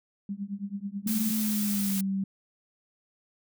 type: tone with tremolo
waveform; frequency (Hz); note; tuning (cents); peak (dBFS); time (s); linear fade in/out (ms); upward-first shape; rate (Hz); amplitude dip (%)
sine; 200; G3; +35; -28; 0.29-1.31; 2; triangle; 9.2; 100
type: tone with pitch glide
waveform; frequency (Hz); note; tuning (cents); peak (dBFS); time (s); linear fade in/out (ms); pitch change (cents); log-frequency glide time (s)
sine; 219.1 to 194.07; A3 to G3; -7 to -17; -26; 1.06-2.24; 5; -210; 1.33-1.99
type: noise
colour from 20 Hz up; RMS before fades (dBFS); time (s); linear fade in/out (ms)
blue; -33; 1.07-2.01; 5
effects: none